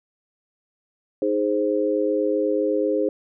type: chord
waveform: sine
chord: Ab major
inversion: second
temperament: equal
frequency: 311.1 / 415.3 / 523.3 Hz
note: Eb4 / Ab4 / C5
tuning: 0 / 0 / 0 cents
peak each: -24 / -23 / -23 dBFS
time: 1.22-3.09 s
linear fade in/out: 2 ms
effects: none